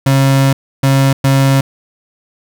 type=tone bursts at uneven times; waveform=35% pulse; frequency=135.9 Hz; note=C#3; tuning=34 cents flat; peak=-6 dBFS; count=3; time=0.06-0.53 / 0.83-1.13 / 1.24-1.61 s; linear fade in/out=5 ms; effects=none